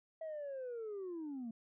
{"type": "linear sweep", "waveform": "sine", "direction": "down", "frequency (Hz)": [651, 220], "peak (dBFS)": -39, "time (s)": [0.21, 1.51], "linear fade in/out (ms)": 5, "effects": ["tanh soft clip ceiling -39 dBFS"]}